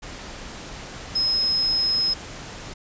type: tone in noise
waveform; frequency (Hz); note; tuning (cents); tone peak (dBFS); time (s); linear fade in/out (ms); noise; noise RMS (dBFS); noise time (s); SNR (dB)
sine; 5130; E8; -48; -19; 1.15-2.14; 10; pink; -37; 0.02-2.74; +15
effects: resampled to 16000 Hz